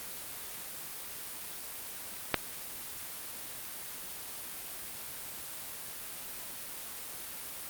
clicks, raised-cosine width 0.3 ms, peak -7 / -23 dBFS, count 2, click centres 2.343 / 2.346 s, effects white hiss -42 dBFS RMS until 7.69 s + Opus 32 kbps

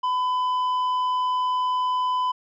sine tone with tanh clipping, 1005 Hz, B5, 30 cents sharp, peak -22 dBFS, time 0.03-2.32 s, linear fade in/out 10 ms, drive 6 dB, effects none

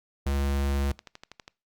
square tone, 69.6 Hz, C#2, 8 cents sharp, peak -25 dBFS, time 0.26-0.92 s, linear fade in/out 5 ms
click train, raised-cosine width 0.2 ms, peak -25 dBFS, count 8, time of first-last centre 0.91-1.479 s, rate 12.3 Hz
effects noise-tail reverb RT60 0.3 s tail -23 dB re dry + Opus 48 kbps

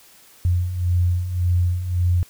sine beating tone pair, 87.31 / 89.11 Hz, F2 / F2, 0 / +35 cents, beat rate 1.8 Hz, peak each -24 / -18 dBFS, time 0.45-2.23 s, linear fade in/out 0 ms, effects white hiss -50 dBFS RMS until 2.29 s

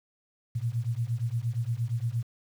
sine beating tone pair, 112.9 / 121.5 Hz, A2 / B2, +45 / -28 cents, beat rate 8.6 Hz, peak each -30 dBFS, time 0.55-2.23 s, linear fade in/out 10 ms, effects 9-bit

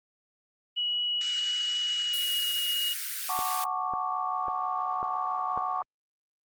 sine tone with pitch glide, 2924 to 2882 Hz, F#7 to F#7, -21 to -46 cents, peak -26 dBFS, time 0.76-2.94 s, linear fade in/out 20 ms, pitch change -25 cents, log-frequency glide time 1.8-2.49 s
white high-pass noise, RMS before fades -34 dBFS, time 1.21-3.64 s, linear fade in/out 0 ms, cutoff 1400 Hz, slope 48 dB/octave
sine chord, D major seventh, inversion first, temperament equal, 740 / 880 / 1108.7 / 1174.7 Hz, F#5 / A5 / C#6 / D6, 0 / 0 / 0 / 0 cents, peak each -33 / -37 / -32 / -33 dBFS, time 3.29-5.82 s, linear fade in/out 2 ms
click train, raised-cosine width 1 ms, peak -24 dBFS, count 5, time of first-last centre 3.39-5.576 s, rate 1.83 Hz
effects Opus 24 kbps

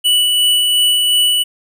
square tone with tremolo, 2958 Hz, F#7, 1 cent flat, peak -10 dBFS, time 0.04-1.44 s, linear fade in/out 20 ms, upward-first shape sine, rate 2.8 Hz, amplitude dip 25%, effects none

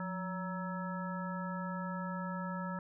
harmonic tone with a mistuned harmonic, 188 Hz, F#3, 28 cents sharp, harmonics 1 / 3 / 5 / 7 / 9, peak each -38 / -46 / -44 / -44 / -48 dBFS, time 0-2.79 s, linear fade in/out 2 ms, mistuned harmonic 1, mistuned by -94 cents, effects none

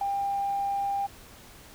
sine tone with ADSR envelope, 797 Hz, G5, 28 cents sharp, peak -22 dBFS, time 0.01-1.07 s, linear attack 4 ms, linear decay 3 ms, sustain -3 dB, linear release 15 ms, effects tanh soft clip ceiling -20 dBFS + pink hiss -50 dBFS RMS until 1.74 s

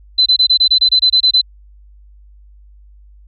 sine tone bursts, 4039 Hz, B7, 38 cents sharp, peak -7 dBFS, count 12, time 0.18-1.415 s, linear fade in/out 10 ms, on 80 ms, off 25 ms, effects added 50 Hz sine -40 dBFS peak until 3.27 s

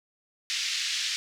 white band-pass noise, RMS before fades -30 dBFS, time 0.5-1.16 s, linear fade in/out 0 ms, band 2000 to 5700 Hz, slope 24 dB/octave, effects none

